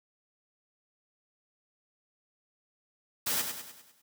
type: noise with echo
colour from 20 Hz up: white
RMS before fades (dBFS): -30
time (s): 3.26-3.42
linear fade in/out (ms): 10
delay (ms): 100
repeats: 6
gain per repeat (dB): -6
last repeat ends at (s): 4.02
effects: high-pass 100 Hz 12 dB/octave